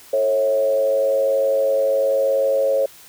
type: tone with frequency modulation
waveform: sine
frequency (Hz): 545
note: C#5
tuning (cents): -29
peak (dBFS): -15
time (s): 0.13-2.86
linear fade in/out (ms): 5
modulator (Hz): 101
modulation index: 0.62
effects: white hiss -45 dBFS RMS until 3.08 s